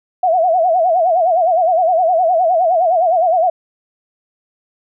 sine tone with vibrato, 693 Hz, F5, 14 cents flat, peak -10 dBFS, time 0.23-3.5 s, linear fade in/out 5 ms, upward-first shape sine, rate 9.7 Hz, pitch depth 140 cents each way, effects none

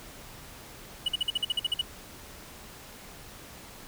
triangle tone bursts, 2938 Hz, F#7, 13 cents flat, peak -22 dBFS, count 11, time 1.06-1.814 s, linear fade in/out 5 ms, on 24 ms, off 49 ms, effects pink hiss -47 dBFS RMS until 3.87 s

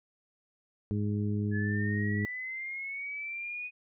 harmonic tone, 103.83 Hz, G#2, in tune, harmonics 1 / 2 / 3 / 4, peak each -30 / -32 / -39 / -41 dBFS, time 0.91-2.25 s, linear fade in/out 0 ms
sine linear sweep, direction up, 1702 to 2489 Hz, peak -35 dBFS, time 1.51-3.71 s, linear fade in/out 50 ms
effects none

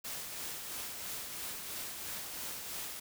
white noise with tremolo, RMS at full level -40 dBFS, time 0.04-3 s, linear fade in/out 10 ms, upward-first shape triangle, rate 3 Hz, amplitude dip 40%, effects none

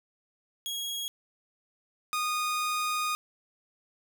sawtooth tone pair in turn, 3305 / 1233 Hz, G#7 / D#6, -9 / -16 cents, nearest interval octave + perfect fourth, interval 1707 cents, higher first, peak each -29 / -24 dBFS, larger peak second, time 0.66-1.08 / 2.13-3.15 s, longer second, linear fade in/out 0 ms, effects none

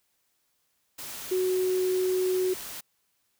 sine tone in noise, 370 Hz, F#4, in tune, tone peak -23 dBFS, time 1.31-2.54 s, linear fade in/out 10 ms, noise white, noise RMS -39 dBFS, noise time 0.98-2.81 s, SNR +13 dB, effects white hiss -73 dBFS RMS until 3.39 s

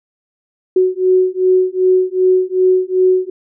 sine beating tone pair, 369.3 / 371.9 Hz, F#4 / F#4, -3 / +9 cents, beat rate 2.6 Hz, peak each -13 / -13 dBFS, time 0.76-3.3 s, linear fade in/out 5 ms, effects none

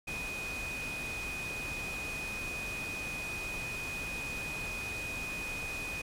sine tone in noise, 2489 Hz, D#7, in tune, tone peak -37 dBFS, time 0.07-6.02 s, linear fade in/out 10 ms, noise pink, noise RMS -42 dBFS, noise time 0.07-6.02 s, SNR +2 dB, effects low-pass 12000 Hz 12 dB/octave

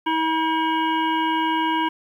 harmonic tone, 320.5 Hz, E4, 49 cents flat, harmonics 1 / 3 / 5 / 7 / 9 / 10, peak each -24 / -21 / -30 / -33 / -31 / -38 dBFS, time 0.06-1.89 s, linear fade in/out 10 ms, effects 9-bit

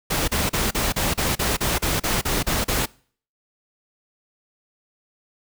pink noise bursts, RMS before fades -22 dBFS, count 13, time 0.1-2.86 s, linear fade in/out 10 ms, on 180 ms, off 35 ms, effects noise-tail reverb RT60 0.5 s tail -24 dB re dry

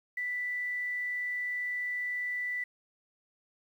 sine tone with quantisation, 1977 Hz, B6, 1 cent sharp, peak -31 dBFS, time 0.17-2.64 s, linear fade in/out 5 ms, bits 10, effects none

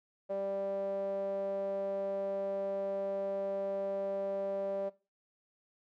sawtooth tone with band-pass filter, 196.6 Hz, G3, 5 cents sharp, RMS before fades -35 dBFS, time 0.29-4.9 s, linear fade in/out 20 ms, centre 560 Hz, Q 9.8, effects noise-tail reverb RT60 0.3 s tail -18 dB re dry

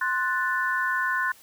sine chord, F# diminished, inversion second, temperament equal, 1046.5 / 1480 / 1760 Hz, C6 / F#6 / A6, 0 / 0 / 0 cents, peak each -28 / -26 / -28 dBFS, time 0.01-1.32 s, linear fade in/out 5 ms, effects white hiss -53 dBFS RMS until 1.42 s

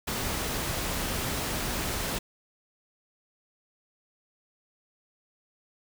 pink noise, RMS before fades -31 dBFS, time 0.07-2.19 s, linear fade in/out 10 ms, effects none

